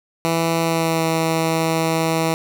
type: tone with pitch glide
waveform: 10% pulse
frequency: 165.3 to 162.46 Hz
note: E3 to E3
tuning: +5 to -25 cents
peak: -9 dBFS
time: 0.25-2.34 s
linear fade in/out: 0 ms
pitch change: -30 cents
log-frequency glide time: 0.61-1.05 s
effects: none